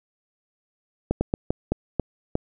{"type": "slowing click train", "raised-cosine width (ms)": 2, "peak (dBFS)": -8, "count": 7, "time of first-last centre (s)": [1.11, 2.354], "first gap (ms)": 100, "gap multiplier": 1.29, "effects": []}